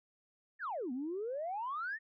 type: exponential two-way sweep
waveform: sine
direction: down then up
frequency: 1878 to 239.4 to 1878 Hz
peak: -35 dBFS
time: 0.59-1.99 s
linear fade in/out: 50 ms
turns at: 0.92 s
effects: tanh soft clip ceiling -31 dBFS